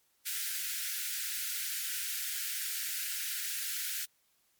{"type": "high-pass noise", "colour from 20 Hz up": "white", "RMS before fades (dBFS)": -36, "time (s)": [0.25, 4.06], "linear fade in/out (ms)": 20, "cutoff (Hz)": 1400, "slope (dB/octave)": 96, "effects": ["white hiss -72 dBFS RMS until 4.59 s", "MP3 96 kbps"]}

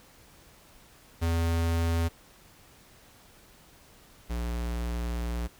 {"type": "tone pair in turn", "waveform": "square", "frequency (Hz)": [83.4, 59], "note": ["E2", "A#1"], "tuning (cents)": [21, 22], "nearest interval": "tritone", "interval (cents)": 599, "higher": "first", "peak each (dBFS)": [-25, -30], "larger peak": "first", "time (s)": [[1.21, 2.09], [4.29, 5.48]], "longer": "second", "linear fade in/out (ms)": 20, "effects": ["pink hiss -56 dBFS RMS until 5.59 s"]}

